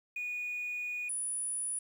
sine tone pair in turn, 2460 / 9840 Hz, D#7 / D#9, -20 / -20 cents, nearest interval 2 octaves, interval 2400 cents, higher second, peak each -33 / -31 dBFS, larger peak second, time 0.16-1.09 / 1.09-1.79 s, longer first, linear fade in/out 5 ms, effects tanh soft clip ceiling -31 dBFS + 10-bit

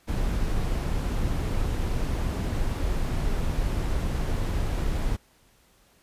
brown noise, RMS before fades -26 dBFS, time 0.07-5.17 s, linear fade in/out 20 ms, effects pink hiss -61 dBFS RMS until 6.02 s + resampled to 32000 Hz

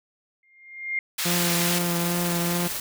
sine tone with exponential growth, 2117 Hz, C7, 20 cents sharp, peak -21 dBFS, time 0.43-0.99 s, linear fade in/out 2 ms, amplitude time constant 120 ms
pink high-pass noise, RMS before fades -27 dBFS, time 1.18-1.79 s, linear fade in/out 10 ms, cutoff 1900 Hz, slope 12 dB/octave
sawtooth tone with vibrato, 173.2 Hz, F3, 14 cents flat, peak -20 dBFS, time 1.25-2.68 s, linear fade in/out 10 ms, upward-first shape triangle, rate 2.4 Hz, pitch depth 21 cents each way
white noise with tremolo, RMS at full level -29 dBFS, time 1.3-2.8 s, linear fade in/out 2 ms, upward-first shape sine, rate 20 Hz, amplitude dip 30%
effects none

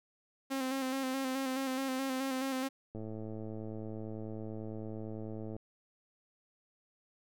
sawtooth tone with vibrato, 264.4 Hz, C4, 18 cents sharp, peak -29 dBFS, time 0.5-2.69 s, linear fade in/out 20 ms, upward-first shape square, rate 4.7 Hz, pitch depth 32 cents each way
click train, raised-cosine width 2 ms, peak -30 dBFS, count 286, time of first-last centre 2.95-5.565 s, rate 109 Hz
effects none

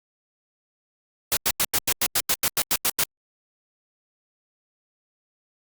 white noise bursts, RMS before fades -21 dBFS, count 13, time 1.32-3.036 s, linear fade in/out 0 ms, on 48 ms, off 91 ms, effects Opus 48 kbps

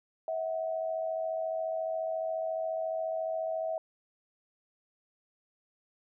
sine tone pair together, 645.7 / 740 Hz, E5 / F#5, -36 / 0 cents, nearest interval major second, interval 236 cents, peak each -31 / -38 dBFS, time 0.28-3.78 s, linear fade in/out 2 ms, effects none

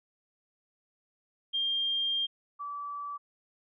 sine tone pair in turn, 3200 / 1154.5 Hz, G7 / D6, +35 / -30 cents, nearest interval octave + tritone, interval 1765 cents, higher first, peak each -27 / -35 dBFS, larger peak first, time 1.53-2.27 / 2.59-3.18 s, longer first, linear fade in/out 20 ms, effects none

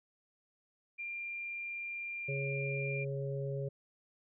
sine tone, 2388 Hz, D7, 28 cents sharp, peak -38 dBFS, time 0.98-3.05 s, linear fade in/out 20 ms
harmonic tone, 137.8 Hz, C#3, 10 cents flat, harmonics 1 / 3 / 4, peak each -36 / -41 / -42 dBFS, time 2.28-3.69 s, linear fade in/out 10 ms
effects none

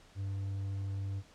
triangle tone, 98 Hz, G2, in tune, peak -32 dBFS, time 0.15-1.23 s, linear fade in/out 50 ms, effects pink hiss -60 dBFS RMS until 1.34 s + low-pass 7000 Hz 12 dB/octave

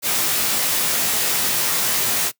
white noise with comb filter, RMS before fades -20 dBFS, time 0.02-2.32 s, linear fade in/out 50 ms, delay 18 ms, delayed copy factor +0.9, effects noise-tail reverb RT60 0.1 s tail -20 dB re dry + high-pass 100 Hz 12 dB/octave

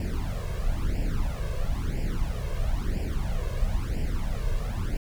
brown noise with flanger, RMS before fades -27 dBFS, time 0-4.97 s, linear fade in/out 2 ms, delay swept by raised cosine 0.39 to 1.89 ms, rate 1 Hz, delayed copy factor +0.85, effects none

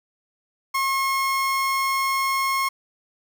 30% pulse tone, 1080 Hz, C#6, 45 cents flat, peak -18 dBFS, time 0.74-2.69 s, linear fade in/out 10 ms, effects 9-bit

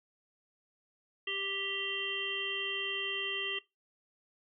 harmonic tone, 393.1 Hz, G4, 5 cents sharp, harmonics 1 / 3 / 5 / 7 / 8, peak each -43 / -47 / -40 / -36 / -37 dBFS, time 1.27-3.59 s, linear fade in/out 5 ms, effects noise-tail reverb RT60 0.2 s tail -19 dB re dry

